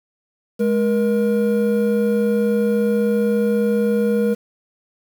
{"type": "tone pair together", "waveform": "triangle", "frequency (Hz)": [209.8, 475], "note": ["G#3", "A#4"], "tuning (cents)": [18, 33], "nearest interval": "octave + major second", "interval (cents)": 1415, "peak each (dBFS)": -16, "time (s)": [0.59, 4.35], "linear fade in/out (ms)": 20, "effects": ["7-bit"]}